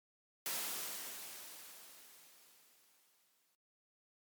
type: noise with exponential decay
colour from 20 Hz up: white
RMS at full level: -38 dBFS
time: 0.46-3.55 s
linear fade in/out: 0 ms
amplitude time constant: 670 ms
effects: high-pass 200 Hz 12 dB/octave + MP3 96 kbps